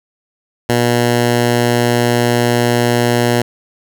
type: tone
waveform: 10% pulse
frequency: 120 Hz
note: B2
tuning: 49 cents flat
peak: -3 dBFS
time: 0.69-3.42 s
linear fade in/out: 5 ms
effects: none